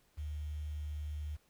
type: tone with quantisation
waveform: sine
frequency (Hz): 75.1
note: D2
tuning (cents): +39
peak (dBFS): -37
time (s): 0.17-1.37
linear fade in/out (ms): 20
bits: 10
effects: pink hiss -71 dBFS RMS until 1.49 s